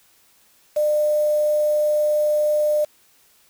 sine tone with quantisation, 601 Hz, D5, 40 cents sharp, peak -16 dBFS, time 0.76-2.85 s, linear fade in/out 10 ms, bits 6, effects white hiss -57 dBFS RMS until 3.49 s

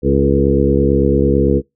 harmonic tone with a mistuned harmonic, 69 Hz, C#2, 7 cents flat, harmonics 1 / 2 / 3 / 4 / 5 / 6 / 7, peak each -18 / -18 / -18 / -18 / -18 / -18 / -18 dBFS, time 0.02-1.62 s, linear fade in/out 50 ms, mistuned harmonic 6, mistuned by +28 cents, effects noise-tail reverb RT60 0.2 s tail -25 dB re dry

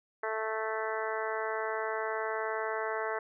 harmonic tone, 219.7 Hz, A3, 2 cents flat, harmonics 2 / 3 / 4 / 5 / 6 / 7 / 8 / 9, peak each -36 / -38 / -39 / -40 / -41 / -41 / -42 / -43 dBFS, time 0.23-3.19 s, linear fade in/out 5 ms, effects none

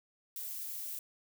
violet noise, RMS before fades -41 dBFS, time 0.36-0.99 s, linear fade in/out 2 ms, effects none

